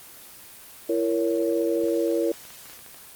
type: chord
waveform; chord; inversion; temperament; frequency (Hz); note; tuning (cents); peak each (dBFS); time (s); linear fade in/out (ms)
sine; A# diminished; second; just; 335.6 / 466.2 / 559.4; E4 / A#4 / C#5; +31 / 0 / +16; -24 / -25 / -27; 0.89-2.32; 5
type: clicks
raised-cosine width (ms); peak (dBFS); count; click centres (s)
0.3; -30; 12; 1.884 / 2.08 / 2.114 / 2.339 / 2.452 / 2.505 / 2.657 / 2.698 / 2.732 / 2.791 / 2.863 / 2.945
effects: white hiss -45 dBFS RMS until 3.15 s + Opus 24 kbps